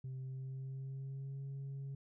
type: tone with pitch glide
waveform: sine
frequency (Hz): 130.81 to 137.23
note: C3 to C#3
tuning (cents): 0 to -17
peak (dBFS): -39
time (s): 0.04-1.95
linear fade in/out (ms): 5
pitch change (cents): +83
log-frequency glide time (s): 0.19-1.42
effects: tanh soft clip ceiling -40 dBFS